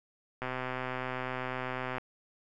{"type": "click train", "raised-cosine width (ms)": 0.5, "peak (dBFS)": -20, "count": 201, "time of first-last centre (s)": [0.42, 1.982], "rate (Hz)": 128, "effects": []}